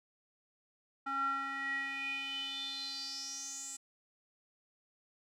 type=tone with band-pass filter sweep; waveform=square; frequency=273.1 Hz; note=C#4; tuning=26 cents flat; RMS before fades=-39 dBFS; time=1.06-3.77 s; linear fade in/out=10 ms; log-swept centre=1200 to 7800 Hz; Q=7.6; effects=none